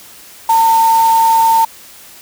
sine tone in noise, 905 Hz, A5, 48 cents sharp, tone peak -7 dBFS, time 0.49-1.65 s, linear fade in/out 5 ms, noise white, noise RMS -25 dBFS, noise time 0.49-1.65 s, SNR +15 dB, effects white hiss -38 dBFS RMS until 2.21 s

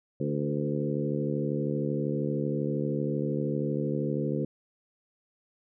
harmonic tone with a mistuned harmonic, 72.8 Hz, D2, 15 cents flat, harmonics 2 / 3 / 4 / 5 / 6 / 7, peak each -31 / -33 / -34 / -35 / -36 / -36 dBFS, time 0.2-4.45 s, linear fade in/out 5 ms, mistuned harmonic 6, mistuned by +21 cents, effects none

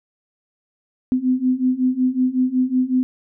sine beating tone pair, 252.2 / 257.6 Hz, B3 / C4, +36 / -27 cents, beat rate 5.4 Hz, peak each -20 / -18 dBFS, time 1.12-3.03 s, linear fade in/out 0 ms, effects none

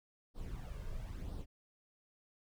brown noise with flanger, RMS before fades -43 dBFS, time 0.34-1.46 s, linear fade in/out 50 ms, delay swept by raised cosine 0.21 to 1.91 ms, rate 1 Hz, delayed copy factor +0.6, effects none

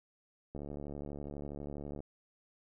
click train, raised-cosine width 2 ms, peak -30 dBFS, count 106, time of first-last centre 0.55-2.004 s, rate 72.2 Hz, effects none

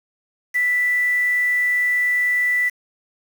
sine tone with quantisation, 1975.5 Hz, B6, in tune, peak -16 dBFS, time 0.54-2.7 s, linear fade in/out 20 ms, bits 6, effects none

